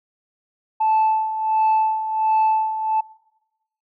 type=tone with tremolo; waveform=sine; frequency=875 Hz; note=A5; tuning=10 cents flat; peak=-12 dBFS; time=0.8-3.01 s; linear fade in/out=10 ms; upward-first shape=sine; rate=1.4 Hz; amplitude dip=70%; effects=noise-tail reverb RT60 1.0 s tail -23 dB re dry + tanh soft clip ceiling -12 dBFS